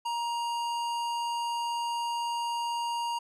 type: tone with hard clipping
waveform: sine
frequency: 941 Hz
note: A#5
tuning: 16 cents sharp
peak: -31 dBFS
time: 0.05-3.19 s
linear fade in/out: 10 ms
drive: 15 dB
effects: none